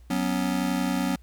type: chord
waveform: square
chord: F# suspended fourth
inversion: none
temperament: just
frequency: 185 / 246.7 / 277.5 Hz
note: F#3 / B3 / C#4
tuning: 0 / -2 / +2 cents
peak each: -29 dBFS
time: 0.1-1.16 s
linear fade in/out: 5 ms
effects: added 60 Hz sine -47 dBFS peak until 1.22 s + pink hiss -65 dBFS RMS until 1.22 s